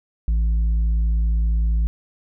sine tone with tanh clipping, 55.3 Hz, A1, 9 cents sharp, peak -17 dBFS, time 0.28-1.87 s, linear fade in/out 0 ms, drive 4 dB, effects none

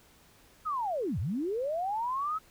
sine linear two-way sweep, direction down then up, 1307 to 74 to 1307 Hz, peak -29 dBFS, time 0.65-2.39 s, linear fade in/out 20 ms, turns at 1.19 s, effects pink hiss -60 dBFS RMS until 2.5 s

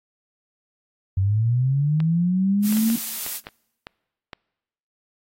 sine linear sweep, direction up, 92.5 to 231.5 Hz, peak -17 dBFS, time 1.17-2.96 s, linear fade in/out 5 ms
clicks, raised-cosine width 0.3 ms, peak -18 dBFS, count 8, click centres 2.003 / 2.725 / 2.77 / 2.901 / 3.264 / 3.469 / 3.869 / 4.332 s
blue noise, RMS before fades -29 dBFS, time 2.62-3.41 s, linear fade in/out 50 ms
effects noise-tail reverb RT60 1.0 s tail -26 dB re dry + AAC 48 kbps

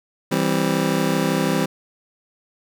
25% pulse chord, C major, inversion first, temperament just, 163.52 / 196.22 / 261.6 Hz, E3 / G3 / C4, -14 / +2 / 0 cents, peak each -19 dBFS, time 0.31-1.66 s, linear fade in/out 10 ms, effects none

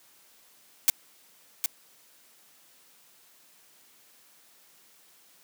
blue noise with echo, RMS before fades -19 dBFS, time 0.88-0.9 s, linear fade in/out 0 ms, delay 760 ms, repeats 1, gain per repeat -7 dB, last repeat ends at 1.66 s, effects white hiss -59 dBFS RMS until 5.43 s + high-pass 150 Hz 12 dB/octave

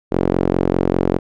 sawtooth tone with band-pass filter, 45.05 Hz, F#1, 45 cents flat, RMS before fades -17 dBFS, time 0.11-1.19 s, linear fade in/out 20 ms, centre 380 Hz, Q 1.4, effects none

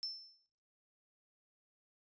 sine tone with exponential decay, 5320 Hz, E8, 15 cents sharp, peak -35 dBFS, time 0.03-0.46 s, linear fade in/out 0 ms, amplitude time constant 92 ms, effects noise-tail reverb RT60 0.9 s tail -24 dB re dry + resampled to 16000 Hz

